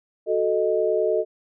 sine chord, D# diminished, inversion first, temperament equal, 370 / 440 / 622.3 Hz, F#4 / A4 / D#5, 0 / 0 / 0 cents, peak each -25 / -22 / -23 dBFS, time 0.26-1.25 s, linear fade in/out 50 ms, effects none

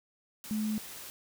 sine tone in noise, 215.1 Hz, A3, 39 cents flat, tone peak -29 dBFS, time 0.51-0.78 s, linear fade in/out 0 ms, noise white, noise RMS -45 dBFS, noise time 0.44-1.1 s, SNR +13 dB, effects none

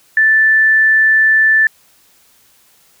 sine tone, 1760 Hz, A6, in tune, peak -7 dBFS, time 0.17-1.67 s, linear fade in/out 2 ms, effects white hiss -51 dBFS RMS until 3 s

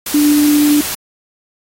sine tone in noise, 294.7 Hz, D4, 6 cents sharp, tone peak -8 dBFS, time 0.14-0.81 s, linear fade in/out 5 ms, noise white, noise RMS -21 dBFS, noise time 0.06-0.95 s, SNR +10 dB, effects AAC 48 kbps

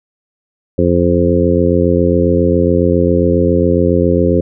harmonic tone with a mistuned harmonic, 87.31 Hz, F2, in tune, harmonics 1 / 2 / 3 / 4 / 5 / 6, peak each -16 / -16 / -16 / -16 / -16 / -16 dBFS, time 0.78-4.41 s, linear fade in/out 5 ms, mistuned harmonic 1, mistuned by -19 cents, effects none

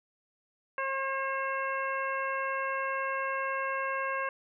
harmonic tone, 538 Hz, C5, 48 cents sharp, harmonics 1 / 2 / 3 / 4 / 5, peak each -36 / -33 / -35 / -41 / -41 dBFS, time 0.78-4.29 s, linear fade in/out 2 ms, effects none

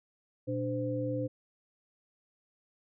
sine tone cluster, 121.3 / 295.4 / 513 Hz, B2 / D4 / C5, -31 / +10 / -34 cents, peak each -35 / -35 / -34 dBFS, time 0.47-1.28 s, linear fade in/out 20 ms, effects none

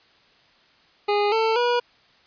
25% pulse tone with pitch steps, 411.5 / 446.2 / 483.7 Hz, G#4 / A4 / B4, -16 / +24 / -36 cents, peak -15 dBFS, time 1.08-1.8 s, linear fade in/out 10 ms, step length 240 ms, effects white hiss -57 dBFS RMS until 2.26 s + resampled to 11025 Hz

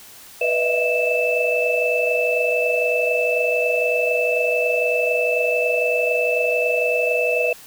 sine tone cluster, 491.1 / 609 / 633 / 660 / 2635 Hz, B4 / D#5 / D#5 / E5 / E7, -10 / -37 / +30 / +2 / -1 cents, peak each -21 / -26 / -28 / -26 / -21 dBFS, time 0.41-7.53 s, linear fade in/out 5 ms, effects white hiss -43 dBFS RMS until 7.66 s

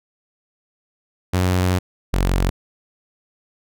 sawtooth tone pair in turn, 91.4 / 45.7 Hz, F#2 / F#1, -21 / -21 cents, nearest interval octave, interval 1200 cents, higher first, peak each -12 dBFS, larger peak neither, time 1.33-1.79 / 2.13-2.5 s, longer first, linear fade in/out 10 ms, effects none

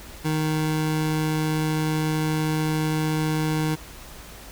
25% pulse tone, 155.56 Hz, D#3, in tune, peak -18 dBFS, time 0.24-3.76 s, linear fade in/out 20 ms, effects added 53 Hz sine -46 dBFS peak until 4.51 s + pink hiss -43 dBFS RMS until 4.51 s

